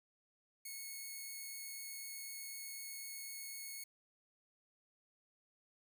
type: tone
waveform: 5% pulse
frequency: 2196 Hz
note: C#7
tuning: 17 cents flat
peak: -35 dBFS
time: 0.65-3.84 s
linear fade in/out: 5 ms
effects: none

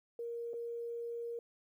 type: tone with dropouts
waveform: sine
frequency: 469.1 Hz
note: A#4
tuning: 11 cents sharp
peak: -38 dBFS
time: 0.19-1.39 s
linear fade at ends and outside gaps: 2 ms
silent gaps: 0.534-0.539 s
effects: 12-bit

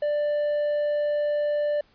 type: tone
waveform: triangle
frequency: 590 Hz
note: D5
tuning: 8 cents sharp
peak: -20 dBFS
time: 0.02-1.81 s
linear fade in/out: 5 ms
effects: pink hiss -61 dBFS RMS until 1.94 s + resampled to 11025 Hz

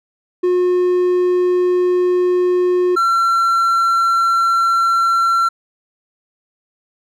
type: tone pair in turn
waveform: triangle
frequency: 360 / 1357.6 Hz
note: F#4 / F6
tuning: -47 / -49 cents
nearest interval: octave + major seventh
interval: 2298 cents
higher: second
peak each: -10 dBFS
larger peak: neither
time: 0.43-2.96 / 2.96-5.49 s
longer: neither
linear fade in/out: 10 ms
effects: none

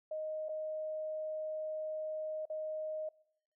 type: tone with dropouts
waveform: sine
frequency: 622.3 Hz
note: D#5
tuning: in tune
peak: -36 dBFS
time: 0.11-3.09 s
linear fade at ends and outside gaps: 5 ms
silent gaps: 0.486-0.491 / 2.455-2.499 s
effects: noise-tail reverb RT60 0.8 s tail -24 dB re dry

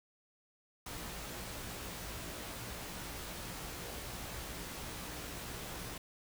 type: noise with comb filter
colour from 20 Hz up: pink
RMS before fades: -44 dBFS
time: 0.86-5.98 s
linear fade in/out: 5 ms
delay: 17 ms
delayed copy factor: +0.55
effects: none

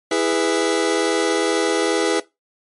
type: chord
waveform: sawtooth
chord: E major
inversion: none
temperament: just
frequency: 329.6 / 412 / 494.4 Hz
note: E4 / G#4 / B4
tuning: 0 / -14 / +2 cents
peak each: -17 dBFS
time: 0.11-2.2 s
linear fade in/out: 5 ms
effects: noise-tail reverb RT60 0.2 s tail -19 dB re dry + MP3 48 kbps

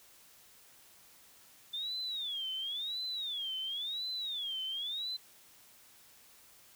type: tone with vibrato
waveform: sine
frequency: 3520 Hz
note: A7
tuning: in tune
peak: -35 dBFS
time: 1.73-5.17 s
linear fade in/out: 10 ms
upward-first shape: sine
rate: 0.95 Hz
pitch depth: 240 cents each way
effects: white hiss -60 dBFS RMS until 6.75 s

